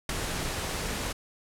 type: noise with ADSR envelope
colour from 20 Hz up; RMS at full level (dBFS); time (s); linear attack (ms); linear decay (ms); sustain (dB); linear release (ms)
pink; -25; 0.09-1.13; 5; 4; -7; 13
effects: low-pass 11000 Hz 12 dB/octave